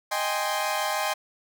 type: chord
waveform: sawtooth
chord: Ab major seventh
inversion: second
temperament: equal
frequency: 622.3 / 784 / 830.6 / 1046.5 Hz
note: Eb5 / G5 / Ab5 / C6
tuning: 0 / 0 / 0 / 0 cents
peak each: -27 dBFS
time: 0.11-1.14 s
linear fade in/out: 10 ms
effects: none